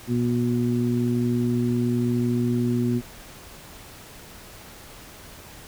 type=harmonic tone; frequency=120.9 Hz; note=B2; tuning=36 cents flat; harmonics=1 / 2 / 3; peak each=-25 / -22 / -29 dBFS; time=0.07-3.02 s; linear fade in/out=50 ms; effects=pink hiss -44 dBFS RMS until 5.67 s